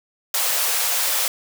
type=high-pass noise; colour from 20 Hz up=white; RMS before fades=-21 dBFS; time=0.34-1.28 s; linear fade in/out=2 ms; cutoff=460 Hz; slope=96 dB/octave; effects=none